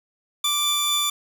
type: tone pair together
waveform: sawtooth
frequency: 1172 / 3512 Hz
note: D6 / A7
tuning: -4 / -4 cents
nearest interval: octave + perfect fifth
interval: 1900 cents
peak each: -23 / -18 dBFS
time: 0.44-1.1 s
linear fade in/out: 5 ms
effects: none